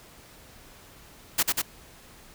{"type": "noise with echo", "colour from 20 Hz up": "white", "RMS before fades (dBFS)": -22, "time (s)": [1.38, 1.43], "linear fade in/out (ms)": 10, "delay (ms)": 95, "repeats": 2, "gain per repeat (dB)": -2, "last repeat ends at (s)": 1.62, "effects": ["pink hiss -51 dBFS RMS until 2.34 s"]}